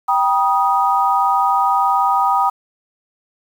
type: chord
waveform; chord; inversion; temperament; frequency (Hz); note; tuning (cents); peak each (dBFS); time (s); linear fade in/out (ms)
sine; G augmented; none; equal with one note detuned; 784 / 962.4 / 1244.5; G5 / B5 / D#6; 0 / -45 / 0; -17; 0.08-2.5; 10
effects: 7-bit